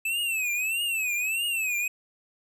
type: tone with vibrato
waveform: square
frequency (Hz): 2612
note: E7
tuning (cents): -17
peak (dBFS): -26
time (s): 0.05-1.88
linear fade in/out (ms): 5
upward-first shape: triangle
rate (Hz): 1.6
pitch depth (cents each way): 170
effects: none

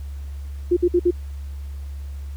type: tone bursts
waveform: sine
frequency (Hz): 352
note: F4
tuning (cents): +14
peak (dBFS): -13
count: 4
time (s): 0.71-1.11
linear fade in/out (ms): 10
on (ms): 58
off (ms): 56
effects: added 70 Hz sine -29 dBFS peak until 2.36 s + pink hiss -53 dBFS RMS until 2.36 s

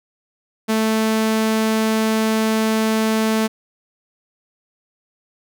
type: tone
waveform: sawtooth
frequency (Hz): 220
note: A3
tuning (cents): 0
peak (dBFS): -12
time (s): 0.68-3.48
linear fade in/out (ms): 20
effects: none

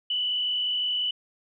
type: tone with frequency modulation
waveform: sine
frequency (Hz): 2977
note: F#7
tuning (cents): +10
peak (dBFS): -24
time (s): 0.1-1.11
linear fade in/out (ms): 5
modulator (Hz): 45.7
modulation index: 1.3
effects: none

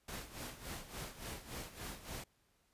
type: noise with tremolo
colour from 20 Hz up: pink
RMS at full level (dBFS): -44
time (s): 0.08-2.24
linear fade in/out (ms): 5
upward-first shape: sine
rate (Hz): 3.5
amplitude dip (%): 75
effects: pink hiss -75 dBFS RMS until 2.73 s + resampled to 32000 Hz

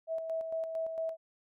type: tone with tremolo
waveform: sine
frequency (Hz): 650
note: E5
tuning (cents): -24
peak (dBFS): -31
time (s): 0.07-1.17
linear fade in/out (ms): 50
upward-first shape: square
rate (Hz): 4.4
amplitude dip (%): 45
effects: none

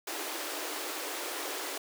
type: high-pass noise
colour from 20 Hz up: pink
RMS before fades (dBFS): -37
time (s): 0.07-1.78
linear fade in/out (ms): 5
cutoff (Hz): 290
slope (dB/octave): 96
effects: none

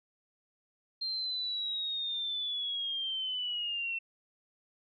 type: linear sweep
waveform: sine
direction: down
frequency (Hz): 4186 to 2689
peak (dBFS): -32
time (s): 1.01-3.99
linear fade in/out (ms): 10
effects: none

